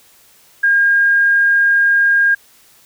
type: tone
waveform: sine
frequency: 1617 Hz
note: G#6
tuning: 47 cents flat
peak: -9 dBFS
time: 0.63-2.35 s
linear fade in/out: 10 ms
effects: white hiss -49 dBFS RMS until 2.85 s